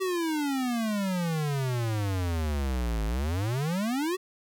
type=exponential two-way sweep; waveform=square; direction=down then up; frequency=385.5 to 52.3 to 385.5 Hz; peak=-27 dBFS; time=0-4.17 s; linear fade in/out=20 ms; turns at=3.05 s; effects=none